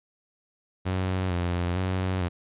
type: tone with vibrato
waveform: sawtooth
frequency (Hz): 90.4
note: F#2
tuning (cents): -40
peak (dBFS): -21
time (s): 0.85-2.29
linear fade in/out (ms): 20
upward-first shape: square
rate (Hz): 1.1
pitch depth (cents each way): 51
effects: resampled to 8000 Hz